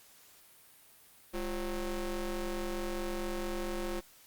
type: ring-modulated tone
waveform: 30% pulse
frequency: 185.3 Hz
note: F#3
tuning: 3 cents sharp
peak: -28 dBFS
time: 1.33-4.01 s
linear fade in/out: 20 ms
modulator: 163 Hz
effects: white hiss -59 dBFS RMS until 4.26 s + Opus 48 kbps